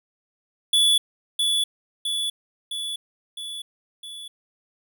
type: tone with echo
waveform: square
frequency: 3436 Hz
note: A7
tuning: 42 cents flat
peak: -16 dBFS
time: 0.73-0.98 s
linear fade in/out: 5 ms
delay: 660 ms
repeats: 5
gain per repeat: -4 dB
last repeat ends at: 4.28 s
effects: none